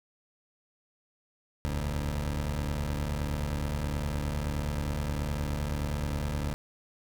20% pulse tone pair together, 41.5 / 73.42 Hz, E1 / D2, +12 / 0 cents, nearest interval minor seventh, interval 988 cents, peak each -30 / -26 dBFS, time 1.65-6.54 s, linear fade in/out 0 ms, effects none

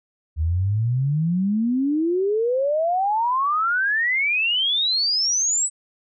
sine exponential sweep, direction up, 75.1 to 8080 Hz, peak -18 dBFS, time 0.36-5.7 s, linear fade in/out 50 ms, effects none

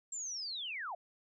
sine linear sweep, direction down, 7510 to 624 Hz, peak -38 dBFS, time 0.12-0.95 s, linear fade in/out 5 ms, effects none

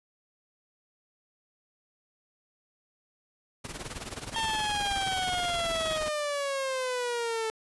pink noise with tremolo, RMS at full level -36 dBFS, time 3.64-6.09 s, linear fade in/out 10 ms, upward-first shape sine, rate 19 Hz, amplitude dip 75%
triangle tone with pitch glide, 3225 to 3348 Hz, G7 to G#7, +48 to +13 cents, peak -33 dBFS, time 4.34-5.97 s, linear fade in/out 10 ms, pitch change +65 cents, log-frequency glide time 5.12-5.82 s
sawtooth exponential sweep, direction down, 906 to 439.6 Hz, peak -25 dBFS, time 4.36-7.5 s, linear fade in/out 0 ms
effects resampled to 24000 Hz

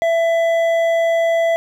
triangle tone with hard clipping, 666 Hz, E5, 18 cents sharp, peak -15 dBFS, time 0.02-1.56 s, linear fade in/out 0 ms, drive 11 dB, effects none

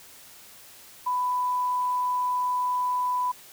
sine tone, 995 Hz, B5, 13 cents sharp, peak -23 dBFS, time 1.06-3.32 s, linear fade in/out 10 ms, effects white hiss -49 dBFS RMS until 3.52 s

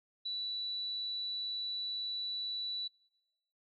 sine tone, 3951 Hz, B7, in tune, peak -35 dBFS, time 0.25-2.88 s, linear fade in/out 10 ms, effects noise-tail reverb RT60 1.0 s tail -26 dB re dry

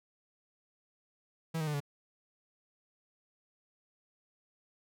45% pulse tone with pitch steps, 162.7 / 155.89 / 149.37 / 143.12 Hz, E3 / D#3 / D3 / D3, -22 / +4 / +30 / -44 cents, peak -32 dBFS, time 1.54-1.804 s, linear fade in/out 10 ms, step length 66 ms, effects none

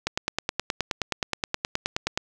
click train, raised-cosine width 0.2 ms, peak -7 dBFS, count 21, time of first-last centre 0.07-2.175 s, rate 9.5 Hz, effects none

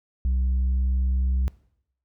sine tone with pitch glide, 63.6 to 64.23 Hz, C2 to C2, -48 to -31 cents, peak -17 dBFS, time 0.25-1.48 s, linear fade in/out 0 ms, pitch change +17 cents, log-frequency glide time 0.41-0.93 s, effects noise-tail reverb RT60 0.7 s tail -23 dB re dry + tanh soft clip ceiling -19 dBFS

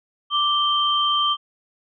sine tone pair together, 1174.7 / 3136 Hz, D6 / G7, 0 / 0 cents, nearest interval octave + perfect fourth, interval 1700 cents, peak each -20 dBFS, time 0.3-1.37 s, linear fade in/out 50 ms, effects none

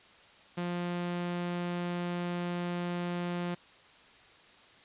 sawtooth tone, 175.4 Hz, F3, 8 cents sharp, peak -28 dBFS, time 0.57-3.55 s, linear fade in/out 10 ms, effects white hiss -57 dBFS RMS until 4.84 s + resampled to 8000 Hz

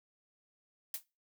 blue noise with exponential decay, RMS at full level -33 dBFS, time 0.94-1.04 s, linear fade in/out 2 ms, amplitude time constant 20 ms, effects noise-tail reverb RT60 0.3 s tail -24 dB re dry

